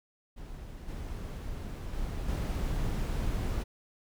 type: noise with level steps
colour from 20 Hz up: brown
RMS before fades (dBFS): -43 / -38 / -35 / -31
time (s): 0.36-3.64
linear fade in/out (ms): 20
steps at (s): 0.88 / 1.93 / 2.28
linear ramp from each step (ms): 5
effects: none